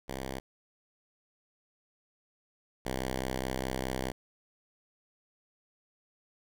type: tone pair in turn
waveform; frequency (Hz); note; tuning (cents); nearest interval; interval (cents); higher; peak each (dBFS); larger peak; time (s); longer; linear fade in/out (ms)
5% pulse; 65.9 / 64.77; C2 / C2; +13 / -17; unison; 30; first; -25 / -21; second; 0.08-0.4 / 2.85-4.12; second; 10
effects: none